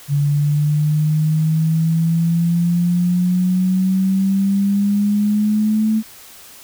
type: exponential sweep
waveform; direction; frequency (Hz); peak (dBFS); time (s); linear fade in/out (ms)
sine; up; 142.6 to 220; -13; 0.08-6.03; 50
effects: white hiss -41 dBFS RMS until 6.63 s